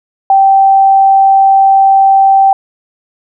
sine tone, 779 Hz, G5, 11 cents flat, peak -3 dBFS, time 0.3-2.53 s, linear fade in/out 2 ms, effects none

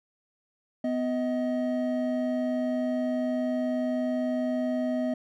triangle tone pair together, 250.5 / 631.2 Hz, B3 / D#5, +25 / +25 cents, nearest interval octave + major third, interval 1600 cents, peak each -25 / -28 dBFS, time 0.84-5.14 s, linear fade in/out 5 ms, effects none

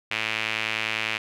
sawtooth tone with band-pass filter, 110 Hz, A2, in tune, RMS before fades -28 dBFS, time 0.11-1.18 s, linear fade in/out 5 ms, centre 2500 Hz, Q 3.1, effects none

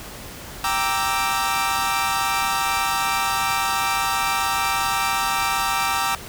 sawtooth chord, E half-diminished seventh, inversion first, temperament equal, 784 / 932.3 / 1174.7 / 1318.5 Hz, G5 / Bb5 / D6 / E6, 0 / 0 / 0 / 0 cents, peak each -22 dBFS, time 0.64-6.15 s, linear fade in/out 2 ms, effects pink hiss -37 dBFS RMS until 6.28 s

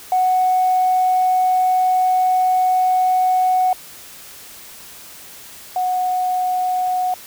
sine tone pair in turn, 740 / 734.5 Hz, F#5 / F#5, 0 / -13 cents, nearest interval unison, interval 13 cents, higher first, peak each -12 / -16 dBFS, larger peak first, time 0.12-3.73 / 5.76-7.14 s, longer first, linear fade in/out 2 ms, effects tanh soft clip ceiling -8 dBFS + white hiss -39 dBFS RMS until 7.26 s

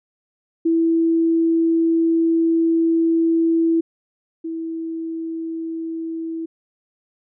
sine tone pair in turn, 329.6 / 326.8 Hz, E4 / E4, 0 / -15 cents, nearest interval unison, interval 15 cents, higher first, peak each -14 / -24 dBFS, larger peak first, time 0.65-3.81 / 4.44-6.46 s, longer first, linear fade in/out 10 ms, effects none

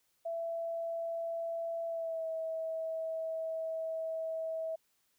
sine tone with pitch glide, 667 to 646.9 Hz, E5 to E5, +20 to -33 cents, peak -34 dBFS, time 0.25-4.76 s, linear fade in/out 10 ms, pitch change -53 cents, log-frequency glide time 1.87-2.27 s, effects white hiss -75 dBFS RMS until 5.18 s

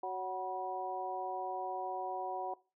harmonic tone with a mistuned harmonic, 186 Hz, F#3, 9 cents sharp, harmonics 2 / 3 / 4 / 5, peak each -43 / -45 / -38 / -42 dBFS, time 0.03-2.54 s, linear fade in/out 5 ms, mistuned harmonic 5, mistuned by +70 cents, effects noise-tail reverb RT60 0.3 s tail -20 dB re dry

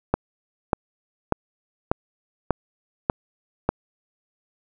click train, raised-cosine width 1 ms, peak -4 dBFS, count 7, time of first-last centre 0.14-3.69 s, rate 1.69 Hz, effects none

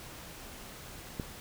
click, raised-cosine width 3 ms, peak -21 dBFS, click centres 1.198 s, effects pink hiss -47 dBFS RMS until 1.4 s

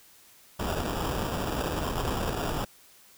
pink noise with sample-and-hold, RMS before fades -30 dBFS, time 0.59-2.65 s, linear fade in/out 10 ms, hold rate 2100 Hz, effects white hiss -56 dBFS RMS until 3.17 s

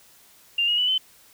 sine tone with pitch steps, 2794 / 2879 / 2967 / 3057 Hz, F7 / F#7 / F#7 / G7, 0 / -48 / +4 / -44 cents, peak -19 dBFS, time 0.58-0.98 s, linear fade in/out 5 ms, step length 100 ms, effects white hiss -54 dBFS RMS until 1.33 s

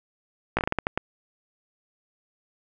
slowing click train, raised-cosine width 0.5 ms, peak -8 dBFS, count 9, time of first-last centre 0.57-0.976 s, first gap 17 ms, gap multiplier 1.3, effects none

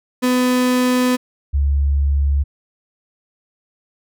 35% pulse / sine tone pair in turn, 251 / 70.43 Hz, B3 / C#2, +28 / +28 cents, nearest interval octave + minor seventh, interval 2200 cents, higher first, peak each -12 / -13 dBFS, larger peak first, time 0.22-1.17 / 1.53-2.44 s, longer first, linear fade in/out 20 ms, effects none

